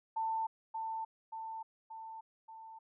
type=tone with echo; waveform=sine; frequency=892 Hz; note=A5; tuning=23 cents sharp; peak=-32 dBFS; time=0.16-0.47 s; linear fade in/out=10 ms; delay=580 ms; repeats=4; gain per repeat=-4 dB; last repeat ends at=2.79 s; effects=none